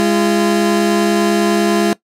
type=tone pair together; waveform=30% pulse; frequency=206.1 / 342.2 Hz; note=G#3 / F4; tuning=-13 / -35 cents; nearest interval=major sixth; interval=878 cents; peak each=-12 dBFS; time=0-1.93 s; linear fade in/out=0 ms; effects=noise-tail reverb RT60 0.1 s tail -19 dB re dry + low-pass 12000 Hz 12 dB/octave